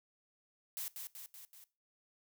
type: noise with echo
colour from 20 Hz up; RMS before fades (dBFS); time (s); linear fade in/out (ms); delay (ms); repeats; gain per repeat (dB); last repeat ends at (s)
blue; -41; 0.77-0.88; 0; 190; 4; -4; 1.64
effects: noise-tail reverb RT60 0.3 s tail -19 dB re dry